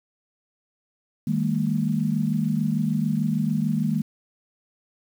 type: tone cluster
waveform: sine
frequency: 156.9 / 201.5 / 228.2 Hz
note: D#3 / G3 / A#3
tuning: +15 / +48 / -37 cents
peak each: -25 dBFS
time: 1.27-4.02 s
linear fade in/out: 5 ms
effects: 8-bit